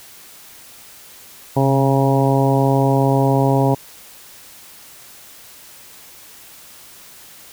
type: harmonic tone with a mistuned harmonic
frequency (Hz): 136.4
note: C#3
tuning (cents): -28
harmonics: 1 / 2 / 3 / 4 / 5 / 6 / 7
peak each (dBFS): -16 / -19 / -21 / -22 / -23 / -24 / -24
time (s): 1.56-3.75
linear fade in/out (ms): 10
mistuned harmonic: 1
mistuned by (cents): -34
effects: white hiss -42 dBFS RMS until 7.52 s